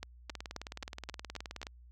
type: two click trains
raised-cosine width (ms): 0.2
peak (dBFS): -24 / -23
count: 27 / 7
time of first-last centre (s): 0.3-1.668 / 0.03-1.63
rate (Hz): 19 / 3.75
effects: added 60 Hz sine -53 dBFS peak until 1.91 s